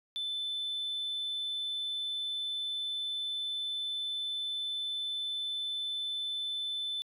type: tone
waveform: sine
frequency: 3520 Hz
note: A7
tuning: in tune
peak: -31 dBFS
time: 0.16-7.02 s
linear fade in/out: 0 ms
effects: tanh soft clip ceiling -30 dBFS